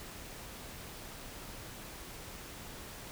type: silence
effects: pink hiss -47 dBFS RMS until 3.11 s